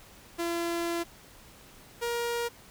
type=tone pair in turn; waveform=sawtooth; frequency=340 / 472.5 Hz; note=F4 / A#4; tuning=-46 / +23 cents; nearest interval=tritone; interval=569 cents; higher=second; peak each=-25 dBFS; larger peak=neither; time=0.38-1.04 / 2.01-2.49 s; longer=first; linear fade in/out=20 ms; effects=pink hiss -53 dBFS RMS until 2.7 s